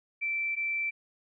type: tone pair in turn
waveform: sine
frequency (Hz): 2335 / 2335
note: D7 / D7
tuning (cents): -11 / -11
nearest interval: unison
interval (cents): 0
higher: neither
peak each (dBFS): -28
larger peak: neither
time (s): 0.21-0.56 / 0.56-0.91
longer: neither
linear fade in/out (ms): 20
effects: none